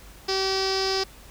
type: tone with low-pass filter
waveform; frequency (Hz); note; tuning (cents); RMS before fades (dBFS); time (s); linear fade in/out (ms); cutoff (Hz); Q
sawtooth; 383.8; G4; -37; -25; 0.28-1.04; 10; 5000; 8.7
effects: added 50 Hz sine -47 dBFS peak until 1.3 s + pink hiss -49 dBFS RMS until 1.3 s